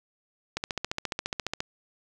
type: click train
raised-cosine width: 0.2 ms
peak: -12 dBFS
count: 16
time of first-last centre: 0.57-1.604 s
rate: 14.5 Hz
effects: none